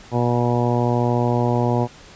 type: harmonic tone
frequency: 120.9 Hz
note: B2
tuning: 36 cents flat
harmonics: 1 / 2 / 3 / 4 / 5 / 6 / 7 / 8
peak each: -20 / -23 / -25 / -26 / -27 / -28 / -28 / -29 dBFS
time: 0.11-1.88 s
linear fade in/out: 50 ms
effects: pink hiss -44 dBFS RMS until 2.15 s + resampled to 16000 Hz